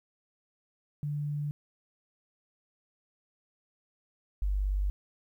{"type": "tone pair in turn", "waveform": "sine", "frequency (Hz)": [146.83, 49], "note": ["D3", "G1"], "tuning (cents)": [0, 0], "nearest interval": "octave + perfect fifth", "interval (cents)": 1900, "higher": "first", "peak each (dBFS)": [-30, -26], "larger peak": "second", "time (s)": [[1.03, 1.51], [4.42, 4.9]], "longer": "neither", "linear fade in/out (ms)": 0, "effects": ["11-bit"]}